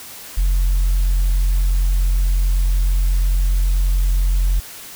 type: tone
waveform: sine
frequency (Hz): 44.63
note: F1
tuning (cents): +38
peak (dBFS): -11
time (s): 0.37-4.6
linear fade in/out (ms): 10
effects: tanh soft clip ceiling -11 dBFS + white hiss -36 dBFS RMS until 4.95 s